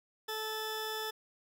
20% pulse tone pair together, 436 / 1744 Hz, A4 / A6, -16 / -16 cents, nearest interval 2 octaves, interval 2400 cents, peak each -33 / -35 dBFS, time 0.28-1.11 s, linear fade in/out 10 ms, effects none

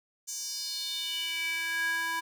square tone with high-pass filter sweep, 329.6 Hz, E4, in tune, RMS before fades -33 dBFS, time 0.27-2.21 s, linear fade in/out 20 ms, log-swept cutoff 6600 to 1200 Hz, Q 4.5, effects none

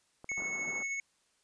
clicks, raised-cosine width 1 ms, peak -33 dBFS, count 4, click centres 0.244 / 0.317 / 0.379 / 0.422 s
square tone with tremolo, 2203 Hz, C#7, 11 cents flat, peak -33 dBFS, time 0.29-1 s, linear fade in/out 2 ms, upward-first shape sine, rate 13 Hz, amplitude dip 30%
pink band-pass noise, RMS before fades -48 dBFS, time 0.37-0.83 s, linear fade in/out 5 ms, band 170 to 1400 Hz, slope 24 dB/octave
effects white hiss -72 dBFS RMS until 1.43 s + resampled to 22050 Hz

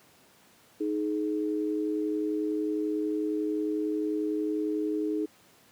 sine tone pair together, 311.5 / 422.6 Hz, D#4 / G#4, +2 / +30 cents, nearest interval perfect fourth, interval 528 cents, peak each -28 / -31 dBFS, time 0.8-5.26 s, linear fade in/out 10 ms, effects pink hiss -59 dBFS RMS until 5.71 s + high-pass 150 Hz 12 dB/octave

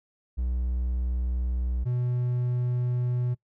triangle tone pair in turn, 61.74 / 123.27 Hz, B1 / B2, 0 / -3 cents, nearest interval octave, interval 1197 cents, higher second, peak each -23 / -22 dBFS, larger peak second, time 0.37-1.85 / 1.85-3.35 s, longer second, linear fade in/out 20 ms, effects noise-tail reverb RT60 0.1 s tail -22 dB re dry

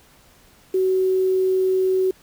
sine tone with quantisation, 375.4 Hz, F#4, 25 cents sharp, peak -16 dBFS, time 0.74-2.11 s, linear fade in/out 5 ms, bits 7, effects pink hiss -53 dBFS RMS until 2.22 s

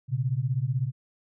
sine beating tone pair, 120.5 / 136.5 Hz, B2 / C#3, -42 / -26 cents, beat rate 16 Hz, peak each -27 dBFS, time 0.08-0.92 s, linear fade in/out 50 ms, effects none

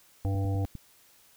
click train, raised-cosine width 5 ms, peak -27 dBFS, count 6, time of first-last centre 0.25-0.753 s, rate 9.94 Hz
harmonic tone, 98 Hz, G2, in tune, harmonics 1 / 3 / 5 / 7 / 8, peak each -26 / -36 / -40 / -43 / -44 dBFS, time 0.25-0.65 s, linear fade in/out 0 ms
effects white hiss -60 dBFS RMS until 1.36 s

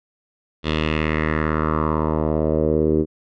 10% pulse tone with low-pass filter sweep, 77.78 Hz, D#2, in tune, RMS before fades -20 dBFS, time 0.63-3.06 s, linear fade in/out 50 ms, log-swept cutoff 3500 to 360 Hz, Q 3.1, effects none

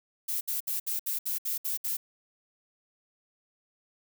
violet noise bursts, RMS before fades -31 dBFS, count 9, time 0.28-1.97 s, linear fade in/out 10 ms, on 130 ms, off 65 ms, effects none

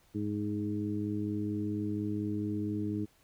harmonic tone with a mistuned harmonic, 104.3 Hz, G#2, 8 cents sharp, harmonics 1 / 2 / 3 / 4, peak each -37 / -36 / -34 / -43 dBFS, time 0.14-3.06 s, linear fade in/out 20 ms, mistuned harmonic 1, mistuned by -17 cents, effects pink hiss -66 dBFS RMS until 3.23 s

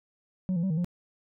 sine tone with pitch steps, 185.5 / 168.4 / 191.4 / 157.5 / 176.1 Hz, F#3 / E3 / G3 / D#3 / F3, +5 / +37 / -41 / +21 / +15 cents, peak -22 dBFS, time 0.49-0.845 s, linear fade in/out 0 ms, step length 71 ms, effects tanh soft clip ceiling -24 dBFS

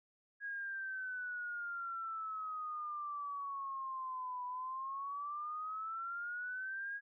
sine exponential two-way sweep, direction down then up, 1651 to 987.8 to 1651 Hz, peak -39 dBFS, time 0.4-7.01 s, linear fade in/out 50 ms, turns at 4.45 s, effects none

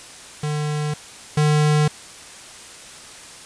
square tone pair in turn, 150 / 150.67 Hz, D3 / D3, +37 / +45 cents, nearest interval unison, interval 8 cents, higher second, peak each -22 / -15 dBFS, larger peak second, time 0.43-0.94 / 1.37-1.88 s, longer neither, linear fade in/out 5 ms, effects white hiss -40 dBFS RMS until 3.45 s + resampled to 22050 Hz

